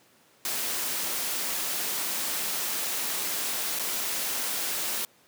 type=noise with dropouts; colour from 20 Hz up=white; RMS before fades=-30 dBFS; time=0.45-5.05 s; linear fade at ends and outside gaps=1 ms; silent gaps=3.789-3.795 s; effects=pink hiss -60 dBFS RMS until 5.27 s + high-pass 200 Hz 12 dB/octave